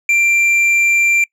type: tone with tanh clipping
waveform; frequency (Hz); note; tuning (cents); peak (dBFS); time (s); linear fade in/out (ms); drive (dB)
sine; 2364; D7; +11; -11; 0.09-1.24; 2; 6
effects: noise-tail reverb RT60 0.1 s tail -26 dB re dry